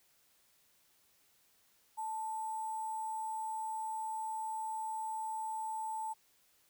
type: tone with sample-and-hold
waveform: sine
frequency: 880 Hz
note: A5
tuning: in tune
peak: -36 dBFS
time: 1.97-6.14 s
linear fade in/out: 20 ms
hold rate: 8820 Hz
effects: white hiss -70 dBFS RMS until 6.69 s